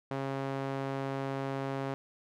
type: tone with band-pass filter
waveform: sawtooth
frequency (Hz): 136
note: C#3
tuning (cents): -33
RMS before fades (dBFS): -35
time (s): 0.11-1.94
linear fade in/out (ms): 0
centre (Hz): 640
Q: 0.58
effects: none